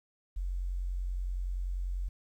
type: tone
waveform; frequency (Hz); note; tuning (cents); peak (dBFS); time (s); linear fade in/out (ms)
sine; 45.2; F#1; -40; -31; 0.36-2.09; 10
effects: 11-bit